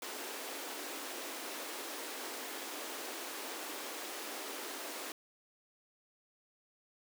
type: high-pass noise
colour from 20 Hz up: pink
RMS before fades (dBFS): -43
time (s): 0.02-5.12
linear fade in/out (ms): 2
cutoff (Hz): 270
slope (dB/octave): 48
effects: none